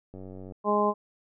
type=click train; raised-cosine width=2 ms; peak=-30 dBFS; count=37; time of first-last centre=0.14-0.522 s; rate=94.3 Hz
type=harmonic tone; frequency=207.7 Hz; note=G#3; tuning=in tune; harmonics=1 / 2 / 3 / 4 / 5; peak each=-29 / -27 / -28 / -30 / -26 dBFS; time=0.64-0.94 s; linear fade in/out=50 ms
effects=none